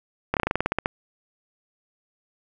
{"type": "slowing click train", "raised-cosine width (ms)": 0.5, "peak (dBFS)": -7, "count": 12, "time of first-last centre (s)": [0.34, 0.859], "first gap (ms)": 28, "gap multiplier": 1.1, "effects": []}